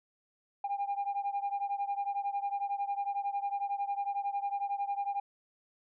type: beating tone pair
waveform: sine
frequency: 800 / 811 Hz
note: G5 / G#5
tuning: +35 / -41 cents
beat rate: 11 Hz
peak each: -32 / -34 dBFS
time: 0.64-5.2 s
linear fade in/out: 5 ms
effects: tanh soft clip ceiling -27 dBFS